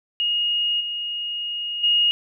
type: tone with level steps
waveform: sine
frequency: 2865 Hz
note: F7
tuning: 44 cents sharp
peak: -19 / -25 / -15 dBFS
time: 0.2-2.11 s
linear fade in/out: 0 ms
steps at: 0.8 / 1.83 s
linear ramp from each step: 10 ms
effects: none